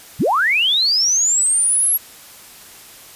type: linear sweep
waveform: sine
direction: up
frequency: 73.42 to 11530 Hz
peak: -13 dBFS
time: 0.19-1.98 s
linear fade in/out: 20 ms
effects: white hiss -41 dBFS RMS until 3.15 s + resampled to 32000 Hz